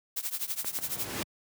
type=noise with tremolo; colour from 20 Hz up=blue; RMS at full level=-30 dBFS; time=0.16-1.06 s; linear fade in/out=10 ms; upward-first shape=triangle; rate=12 Hz; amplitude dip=95%
type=noise with exponential growth; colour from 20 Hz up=pink; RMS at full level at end=-31 dBFS; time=0.35-1.23 s; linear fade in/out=2 ms; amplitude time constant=190 ms
type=clicks; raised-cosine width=0.5 ms; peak=-23 dBFS; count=2; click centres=0.646 / 0.788 s
effects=high-pass 100 Hz 12 dB/octave